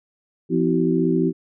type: tone cluster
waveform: sine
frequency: 171.2 / 254.5 / 325.5 / 380.4 Hz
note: F3 / C4 / E4 / F#4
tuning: -34 / -48 / -22 / +48 cents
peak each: -22 dBFS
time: 0.49-1.33 s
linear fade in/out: 50 ms
effects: none